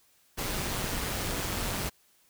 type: noise with amplitude modulation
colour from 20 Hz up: pink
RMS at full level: -30 dBFS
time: 0.37-1.9 s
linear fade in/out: 20 ms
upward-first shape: sine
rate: 191 Hz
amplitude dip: 50%
effects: white hiss -65 dBFS RMS until 2.29 s